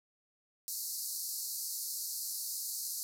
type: band-pass noise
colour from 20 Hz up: white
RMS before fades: -39 dBFS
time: 0.68-3.03 s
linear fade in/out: 0 ms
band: 4200 to 15000 Hz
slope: 96 dB/octave
effects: none